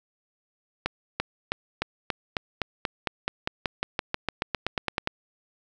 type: accelerating click train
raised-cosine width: 0.3 ms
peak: -9 dBFS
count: 23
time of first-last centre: 0.86-5.074 s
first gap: 340 ms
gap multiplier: 0.94
effects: none